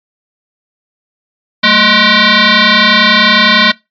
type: tone with frequency modulation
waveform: sine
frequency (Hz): 1042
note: C6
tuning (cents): -7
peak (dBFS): -4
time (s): 1.63-3.72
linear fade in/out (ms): 10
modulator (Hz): 423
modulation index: 7.7
effects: noise-tail reverb RT60 0.2 s tail -22 dB re dry + MP3 96 kbps